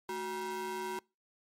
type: ring-modulated tone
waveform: square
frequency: 293.7 Hz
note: D4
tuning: in tune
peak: -33 dBFS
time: 0.09-0.99 s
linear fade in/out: 2 ms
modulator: 664 Hz
effects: noise-tail reverb RT60 0.3 s tail -26 dB re dry + MP3 64 kbps